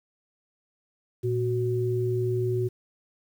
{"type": "tone pair together", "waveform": "sine", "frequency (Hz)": [116.54, 370], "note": ["A#2", "F#4"], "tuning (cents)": [0, 0], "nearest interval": "octave + minor sixth", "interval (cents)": 2000, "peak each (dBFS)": -26, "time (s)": [1.23, 2.69], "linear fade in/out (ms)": 20, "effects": ["9-bit"]}